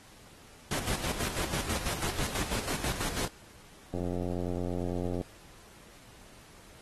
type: noise with tremolo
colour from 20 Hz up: pink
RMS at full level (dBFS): -32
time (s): 0.71-3.28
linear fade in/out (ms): 2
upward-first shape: square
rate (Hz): 6.1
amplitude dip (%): 55
type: click train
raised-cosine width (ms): 2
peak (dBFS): -21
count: 114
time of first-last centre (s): 3.94-5.213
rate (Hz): 88.8
effects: pink hiss -55 dBFS RMS until 6.81 s + AAC 32 kbps